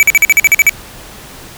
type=tone bursts; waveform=square; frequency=2300 Hz; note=D7; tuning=37 cents flat; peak=-4 dBFS; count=10; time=0-0.694 s; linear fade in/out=0 ms; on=28 ms; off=46 ms; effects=pink hiss -33 dBFS RMS until 1.57 s